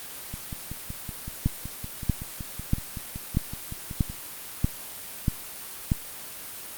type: two click trains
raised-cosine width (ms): 5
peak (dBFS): -22 / -9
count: 21 / 8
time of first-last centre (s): 0.34-4.099 / 1.46-5.919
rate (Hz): 5.32 / 1.57
effects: white hiss -39 dBFS RMS until 6.77 s + Opus 32 kbps